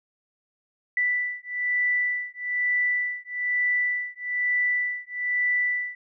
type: beating tone pair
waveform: sine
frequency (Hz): 1975.5 / 1976.6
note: B6 / B6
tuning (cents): 0 / +1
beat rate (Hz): 1.1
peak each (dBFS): -26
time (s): 0.97-5.95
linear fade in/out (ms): 2
effects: none